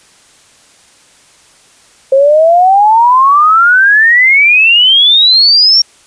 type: exponential sweep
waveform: sine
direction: up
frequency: 528 to 5588 Hz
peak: -3 dBFS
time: 2.12-5.82 s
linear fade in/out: 5 ms
effects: white hiss -44 dBFS RMS until 6.06 s + resampled to 22050 Hz